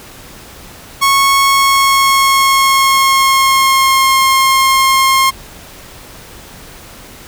sawtooth tone with pitch glide, 1100 to 1068.1 Hz, C#6 to C6, -14 to +35 cents, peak -4 dBFS, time 1.01-5.31 s, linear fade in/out 20 ms, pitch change -51 cents, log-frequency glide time 1.41-4.17 s, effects pink hiss -35 dBFS RMS until 7.27 s

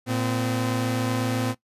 sawtooth tone pair together, 114.26 / 256.5 Hz, A#2 / C4, -34 / -34 cents, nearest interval octave + major second, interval 1400 cents, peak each -22 dBFS, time 0.06-1.55 s, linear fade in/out 50 ms, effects noise-tail reverb RT60 0.1 s tail -18 dB re dry + resampled to 32000 Hz

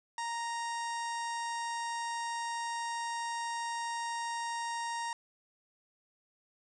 harmonic tone, 932.3 Hz, A#5, in tune, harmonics 1 / 2 / 3 / 4 / 5 / 6 / 7 / 8 / 9 / 10, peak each -35 / -42 / -51 / -50 / -54 / -47 / -55 / -52 / -53 / -57 dBFS, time 0.18-5.13 s, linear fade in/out 2 ms, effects none

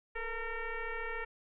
sine tone with frequency modulation, 905 Hz, A5, 48 cents sharp, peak -35 dBFS, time 0.15-1.25 s, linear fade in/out 10 ms, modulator 461 Hz, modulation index 3, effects none

